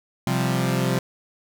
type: chord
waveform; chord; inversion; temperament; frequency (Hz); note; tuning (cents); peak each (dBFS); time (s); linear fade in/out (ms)
sawtooth; C suspended fourth; none; equal; 130.81 / 174.61 / 196; C3 / F3 / G3; 0 / 0 / 0; -19 / -21 / -23; 0.27-0.99; 2
effects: none